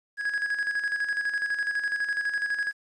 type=tone with tremolo; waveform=triangle; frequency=1661.2 Hz; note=G#6; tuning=in tune; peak=-22 dBFS; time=0.17-2.73 s; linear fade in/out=50 ms; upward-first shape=square; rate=12 Hz; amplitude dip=55%; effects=resampled to 24000 Hz + 10-bit